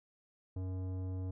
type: tone with tanh clipping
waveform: sine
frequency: 93 Hz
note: F#2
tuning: 9 cents sharp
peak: -38 dBFS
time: 0.56-1.31 s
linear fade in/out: 5 ms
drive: 14 dB
effects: none